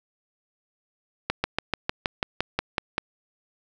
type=slowing click train; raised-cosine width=0.3 ms; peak=-7 dBFS; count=11; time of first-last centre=1.3-2.981 s; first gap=140 ms; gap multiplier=1.04; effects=none